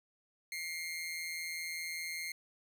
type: tone with amplitude modulation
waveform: sawtooth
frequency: 2125 Hz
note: C7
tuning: 26 cents sharp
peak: -32 dBFS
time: 0.52-2.32 s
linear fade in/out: 2 ms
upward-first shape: sine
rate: 165 Hz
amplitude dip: 60%
effects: none